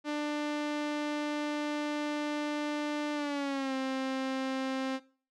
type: tone with pitch glide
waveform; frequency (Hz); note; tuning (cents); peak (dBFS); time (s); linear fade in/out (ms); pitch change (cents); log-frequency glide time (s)
sawtooth; 296.8 to 264.4; D4 to C4; +18 to +18; -27; 0.04-5; 50; -200; 3.14-3.74
effects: noise-tail reverb RT60 0.4 s tail -19 dB re dry + low-pass 5000 Hz 12 dB/octave